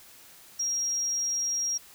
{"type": "tone", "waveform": "sine", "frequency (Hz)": 5630, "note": "F8", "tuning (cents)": 13, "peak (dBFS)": -26, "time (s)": [0.59, 1.78], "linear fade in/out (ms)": 10, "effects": ["white hiss -52 dBFS RMS until 1.94 s"]}